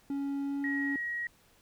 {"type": "tone with pitch glide", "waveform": "triangle", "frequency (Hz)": [279.2, 281.1], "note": ["C#4", "C#4"], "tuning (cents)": [13, 24], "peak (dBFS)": -29, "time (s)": [0.1, 0.96], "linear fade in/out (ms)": 2, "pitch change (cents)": 11, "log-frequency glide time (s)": [0.43, 0.61]}
{"type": "tone", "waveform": "sine", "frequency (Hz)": 1900, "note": "A#6", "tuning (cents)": 33, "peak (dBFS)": -32, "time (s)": [0.64, 1.27], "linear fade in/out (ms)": 2}
{"effects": ["pink hiss -64 dBFS RMS until 1.61 s"]}